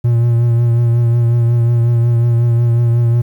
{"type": "tone with vibrato", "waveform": "triangle", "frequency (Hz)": 118.1, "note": "A#2", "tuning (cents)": 23, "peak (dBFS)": -7, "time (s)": [0.04, 3.22], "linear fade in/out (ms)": 10, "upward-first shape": "triangle", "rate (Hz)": 5.5, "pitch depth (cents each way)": 32, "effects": ["8-bit"]}